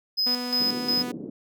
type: tone with tremolo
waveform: triangle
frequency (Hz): 5050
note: D#8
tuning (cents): +25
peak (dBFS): -20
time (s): 0.17-1.03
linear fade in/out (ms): 20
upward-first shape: square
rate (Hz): 2.8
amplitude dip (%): 75
type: tone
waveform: sawtooth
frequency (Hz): 246.9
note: B3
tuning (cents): 0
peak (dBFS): -26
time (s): 0.26-1.12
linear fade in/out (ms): 10
type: band-pass noise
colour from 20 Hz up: pink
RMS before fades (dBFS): -36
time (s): 0.6-1.3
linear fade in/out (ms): 5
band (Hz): 190 to 380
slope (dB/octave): 24
effects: none